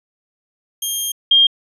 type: tone pair in turn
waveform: 10% pulse / sine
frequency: 3214 / 3214 Hz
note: G7 / G7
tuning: +43 / +43 cents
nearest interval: unison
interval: 0 cents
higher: neither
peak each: -11 / -8 dBFS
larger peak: second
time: 0.82-1.12 / 1.31-1.47 s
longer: first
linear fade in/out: 5 ms
effects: resampled to 32000 Hz